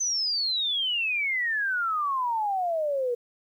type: exponential sweep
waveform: sine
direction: down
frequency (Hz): 6200 to 471.9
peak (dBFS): -24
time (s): 0-3.15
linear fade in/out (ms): 10
effects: 10-bit